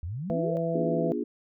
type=exponential sweep; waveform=sine; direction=up; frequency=75.4 to 587.3 Hz; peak=-31 dBFS; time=0.03-0.57 s; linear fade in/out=0 ms
type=harmonic tone; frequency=166.2 Hz; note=E3; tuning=15 cents sharp; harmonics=1 / 2 / 3 / 4; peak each=-30 / -36 / -30 / -31 dBFS; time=0.3-1.12 s; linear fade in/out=0 ms
type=chord; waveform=sine; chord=B diminished seventh; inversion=none; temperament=equal with one note detuned; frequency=241 / 293.7 / 349.2 / 415.3 Hz; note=B3 / D4 / F4 / Ab4; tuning=-42 / 0 / 0 / 0 cents; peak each=-33 dBFS; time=0.74-1.24 s; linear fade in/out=10 ms
effects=none

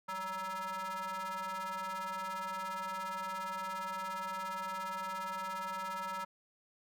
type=ring-modulated tone; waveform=square; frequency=186.9 Hz; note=F#3; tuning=18 cents sharp; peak=-35 dBFS; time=0.08-6.25 s; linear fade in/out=10 ms; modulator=1130 Hz; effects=none

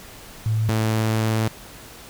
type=tone pair in turn; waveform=sine / sawtooth; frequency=110 / 110.39 Hz; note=A2 / A2; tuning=0 / +6 cents; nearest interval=unison; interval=6 cents; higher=second; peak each=-18 / -15 dBFS; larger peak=second; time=0.46-0.69 / 0.69-1.48 s; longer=second; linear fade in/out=0 ms; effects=pink hiss -42 dBFS RMS until 2.09 s

